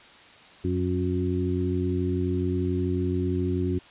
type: harmonic tone with a mistuned harmonic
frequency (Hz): 91.5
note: F#2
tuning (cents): -19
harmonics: 1 / 2 / 3 / 4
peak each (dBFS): -27 / -31 / -29 / -29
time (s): 0.64-3.79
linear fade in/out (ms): 10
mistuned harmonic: 4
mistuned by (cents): -21
effects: white hiss -50 dBFS RMS until 3.9 s + resampled to 8000 Hz